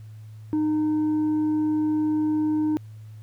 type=tone with tanh clipping; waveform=sine; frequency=306.6 Hz; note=D#4; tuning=25 cents flat; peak=-21 dBFS; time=0.53-2.77 s; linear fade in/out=0 ms; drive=3 dB; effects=added 108 Hz sine -39 dBFS peak until 3.22 s + pink hiss -62 dBFS RMS until 3.22 s